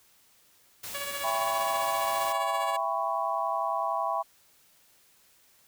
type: noise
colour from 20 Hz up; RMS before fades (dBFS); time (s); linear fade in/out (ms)
white; -39; 0.83-2.33; 10
type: tone with tremolo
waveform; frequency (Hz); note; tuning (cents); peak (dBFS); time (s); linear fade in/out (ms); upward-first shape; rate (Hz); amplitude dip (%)
10% pulse; 565; C#5; +33; -24; 0.94-2.77; 10; sine; 15; 50
type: chord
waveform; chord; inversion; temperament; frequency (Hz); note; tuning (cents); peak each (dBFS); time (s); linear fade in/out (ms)
sine; C# half-diminished seventh; first; just; 665.2 / 798.3 / 997.9 / 1108.7; E5 / G5 / B5 / C#6; +16 / +31 / +18 / 0; -32; 1.23-4.23; 20
effects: white hiss -62 dBFS RMS until 5.67 s

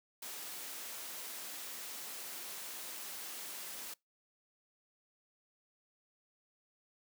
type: high-pass noise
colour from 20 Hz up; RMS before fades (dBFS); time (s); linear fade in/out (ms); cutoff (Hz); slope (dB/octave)
white; -45; 0.22-3.94; 5; 230; 12
effects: noise-tail reverb RT60 0.2 s tail -26 dB re dry

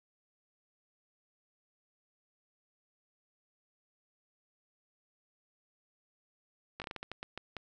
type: slowing click train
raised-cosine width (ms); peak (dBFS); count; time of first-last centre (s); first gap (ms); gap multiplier
0.3; -24; 11; 6.8-7.567; 18; 1.3
effects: none

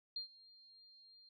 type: tone with ADSR envelope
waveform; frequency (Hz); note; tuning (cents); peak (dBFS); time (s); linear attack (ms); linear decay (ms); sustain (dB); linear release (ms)
sine; 4201; C8; +6; -38; 0.16-1.29; 4; 110; -22; 4
effects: none

